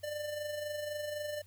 square tone with amplitude modulation, 595 Hz, D5, 22 cents sharp, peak -35 dBFS, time 0.03-1.42 s, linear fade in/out 10 ms, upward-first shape sine, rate 23.9 Hz, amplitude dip 45%, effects added 93 Hz sine -57 dBFS peak until 1.46 s + white hiss -66 dBFS RMS until 1.46 s

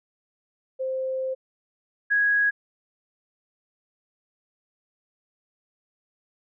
sine tone pair in turn, 523.3 / 1658.1 Hz, C5 / G#6, 0 / -3 cents, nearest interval octave + minor sixth, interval 1997 cents, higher second, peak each -25 / -18 dBFS, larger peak second, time 0.79-1.35 / 2.1-2.51 s, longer first, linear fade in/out 20 ms, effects none

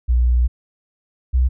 sine tone pair in turn, 60.6 / 63.22 Hz, B1 / B1, -32 / +41 cents, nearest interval minor second, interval 73 cents, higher second, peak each -12 dBFS, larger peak neither, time 0.08-0.48 / 1.33-1.49 s, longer first, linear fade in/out 20 ms, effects none

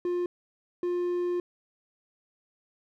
triangle tone bursts at uneven times, 353.5 Hz, F4, 21 cents sharp, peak -24 dBFS, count 2, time 0.05-0.26 / 0.83-1.4 s, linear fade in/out 2 ms, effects none

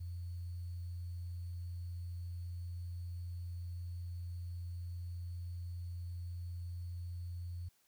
sine tone with sample-and-hold, 87.4 Hz, F2, 2 cents sharp, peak -40 dBFS, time 0-7.69 s, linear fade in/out 10 ms, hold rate 4410 Hz, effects white hiss -73 dBFS RMS until 7.87 s

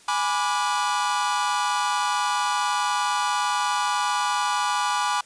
45% pulse chord, G# half-diminished seventh, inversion none, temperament equal with one note detuned, 830.6 / 987.8 / 1174.7 / 1447 Hz, G#5 / B5 / D6 / F#6, 0 / 0 / 0 / -39 cents, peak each -27 / -26 / -27 / -31 dBFS, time 0.08-5.21 s, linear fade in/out 5 ms, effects white hiss -52 dBFS RMS until 5.25 s + resampled to 22050 Hz

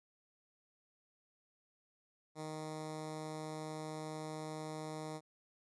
10% pulse tone with notch filter, 155.56 Hz, D#3, in tune, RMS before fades -44 dBFS, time 2.35-5.21 s, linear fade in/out 50 ms, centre 2700 Hz, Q 1.4, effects resampled to 24000 Hz

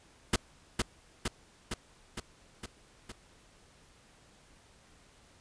pink noise with echo, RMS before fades -25 dBFS, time 0.33-0.36 s, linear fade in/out 5 ms, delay 460 ms, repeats 6, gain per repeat -3 dB, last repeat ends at 3.12 s, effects pink hiss -61 dBFS RMS until 5.4 s + resampled to 22050 Hz

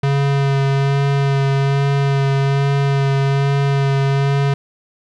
square tone with vibrato, 138.59 Hz, C#3, in tune, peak -14 dBFS, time 0.03-4.54 s, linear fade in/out 5 ms, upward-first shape sine, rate 1.2 Hz, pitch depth 15 cents each way, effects low-pass 4000 Hz 12 dB/octave + 9-bit

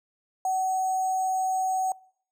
sine tone with sample-and-hold, 753 Hz, F#5, 30 cents sharp, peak -23 dBFS, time 0.45-1.92 s, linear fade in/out 2 ms, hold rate 7350 Hz, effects noise-tail reverb RT60 0.6 s tail -24 dB re dry + low-pass 12000 Hz 12 dB/octave

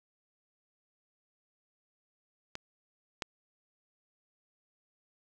clicks, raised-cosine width 0.2 ms, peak -21 / -16 dBFS, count 2, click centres 2.554 / 3.222 s, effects none

